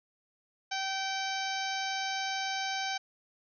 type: harmonic tone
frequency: 773 Hz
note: G5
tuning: 24 cents flat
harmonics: 1 / 2 / 3 / 4 / 5 / 6 / 7 / 8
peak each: -35 / -38 / -40 / -41 / -42 / -43 / -43 / -44 dBFS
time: 0.71-2.98 s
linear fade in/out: 10 ms
effects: none